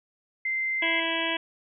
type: tone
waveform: sine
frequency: 2081 Hz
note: C7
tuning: 10 cents flat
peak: -25 dBFS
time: 0.45-1 s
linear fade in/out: 5 ms
type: harmonic tone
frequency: 329.6 Hz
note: E4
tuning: in tune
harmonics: 1 / 2 / 3 / 5 / 6 / 7 / 8 / 9 / 10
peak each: -34 / -34 / -34 / -34 / -34 / -34 / -34 / -34 / -34 dBFS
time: 0.82-1.37 s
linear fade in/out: 5 ms
effects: none